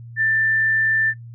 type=tone; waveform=sine; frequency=1776 Hz; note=A6; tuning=16 cents sharp; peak=-16 dBFS; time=0.16-1.14 s; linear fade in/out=50 ms; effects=noise-tail reverb RT60 0.1 s tail -20 dB re dry + added 117 Hz sine -35 dBFS peak until 1.34 s